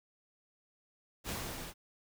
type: noise with level ramp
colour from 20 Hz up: pink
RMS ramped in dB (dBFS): -37 to -46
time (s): 1.24-1.74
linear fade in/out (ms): 50
effects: none